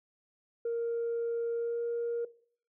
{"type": "tone with pitch glide", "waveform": "sine", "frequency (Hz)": [466.2, 470], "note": ["A#4", "A#4"], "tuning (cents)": [0, 14], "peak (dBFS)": -28, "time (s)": [0.65, 2.25], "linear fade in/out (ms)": 5, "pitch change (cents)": 14, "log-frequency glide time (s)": [1.54, 1.82], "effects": ["noise-tail reverb RT60 0.5 s tail -19 dB re dry", "tanh soft clip ceiling -27 dBFS"]}